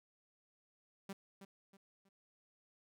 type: tone with echo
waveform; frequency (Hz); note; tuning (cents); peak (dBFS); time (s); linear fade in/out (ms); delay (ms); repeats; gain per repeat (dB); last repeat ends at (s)
sawtooth; 195.7; G3; -3; -39; 1.09-1.13; 5; 320; 3; -9; 2.09
effects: none